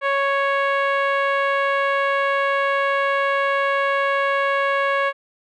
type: tone with low-pass filter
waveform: 10% pulse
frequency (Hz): 554.4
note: C#5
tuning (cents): 0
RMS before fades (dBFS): -20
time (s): 0.01-5.13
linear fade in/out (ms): 50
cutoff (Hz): 1700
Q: 0.9
effects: none